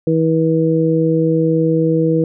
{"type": "harmonic tone", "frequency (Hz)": 161.5, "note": "E3", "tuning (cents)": -35, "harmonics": [1, 2, 3], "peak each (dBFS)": [-16, -16, -16], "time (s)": [0.07, 2.24], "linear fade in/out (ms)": 2, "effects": []}